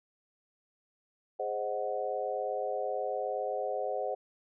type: chord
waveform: sine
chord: Ab dominant seventh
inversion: none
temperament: equal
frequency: 415.3 / 523.3 / 622.3 / 740 Hz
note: Ab4 / C5 / Eb5 / Gb5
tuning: 0 / 0 / 0 / 0 cents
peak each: -38 / -35 / -37 / -36 dBFS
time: 1.39-4.15 s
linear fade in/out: 10 ms
effects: none